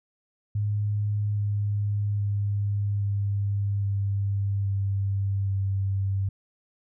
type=tone with pitch steps; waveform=sine; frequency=103.83 / 102.76 / 101.69 / 100.64 / 99.6 / 98.57 / 97.55 Hz; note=G#2 / G#2 / G#2 / G2 / G2 / G2 / G2; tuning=0 / -18 / -36 / +46 / +28 / +10 / -8 cents; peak=-23 dBFS; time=0.55-6.29 s; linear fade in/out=5 ms; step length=820 ms; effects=none